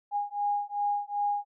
sine beating tone pair, 818 / 820.6 Hz, G#5 / G#5, -26 / -21 cents, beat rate 2.6 Hz, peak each -30 dBFS, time 0.11-1.45 s, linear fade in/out 50 ms, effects none

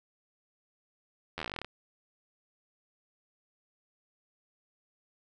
slowing click train, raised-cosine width 0.3 ms, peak -20 dBFS, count 15, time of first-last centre 1.38-1.646 s, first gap 11 ms, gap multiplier 1.08, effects none

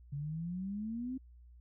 sine exponential sweep, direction up, 138.59 to 265.1 Hz, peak -36 dBFS, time 0.12-1.18 s, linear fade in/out 10 ms, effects added 60 Hz sine -54 dBFS peak until 1.6 s

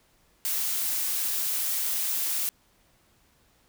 blue noise, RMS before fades -28 dBFS, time 0.45-2.49 s, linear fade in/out 0 ms, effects pink hiss -64 dBFS RMS until 3.68 s

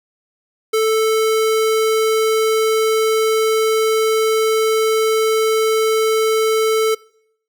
square tone, 440 Hz, A4, in tune, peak -14 dBFS, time 0.73-6.95 s, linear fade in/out 10 ms, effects noise-tail reverb RT60 0.7 s tail -24 dB re dry

